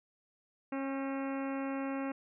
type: harmonic tone with a mistuned harmonic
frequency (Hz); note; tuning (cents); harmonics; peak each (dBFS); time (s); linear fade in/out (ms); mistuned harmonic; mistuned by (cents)
272; C#4; -33; 1 / 2 / 3 / 4 / 5 / 6 / 7 / 8 / 9 / 10; -35 / -41 / -45 / -47 / -49 / -51 / -52 / -53 / -54 / -55; 0.72-2.12; 5; 6; -47
effects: none